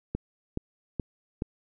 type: click train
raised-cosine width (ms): 3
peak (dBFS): -16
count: 4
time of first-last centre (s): 0.15-1.421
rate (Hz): 2.36
effects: none